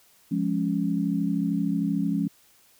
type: chord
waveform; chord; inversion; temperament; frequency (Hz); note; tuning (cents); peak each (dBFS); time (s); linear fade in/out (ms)
sine; Db major; first; equal; 174.61 / 207.7 / 277.2; F3 / Ab3 / Db4; 0 / 0 / 0; -27; 0.31-2.28; 10
effects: white hiss -59 dBFS RMS until 2.79 s